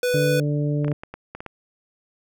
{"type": "tone", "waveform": "square", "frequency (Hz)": 494.8, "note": "B4", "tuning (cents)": 3, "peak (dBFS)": -20, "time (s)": [0.03, 0.4], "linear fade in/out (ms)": 2}
{"type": "harmonic tone", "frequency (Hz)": 146.83, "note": "D3", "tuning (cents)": 0, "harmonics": [1, 2, 3, 4], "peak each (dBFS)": [-21, -27, -31, -33], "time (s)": [0.14, 0.93], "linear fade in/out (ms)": 2}
{"type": "clicks", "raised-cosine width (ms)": 0.5, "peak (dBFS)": -19, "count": 8, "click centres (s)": [0.846, 0.881, 0.917, 1.035, 1.14, 1.35, 1.405, 1.463]}
{"effects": []}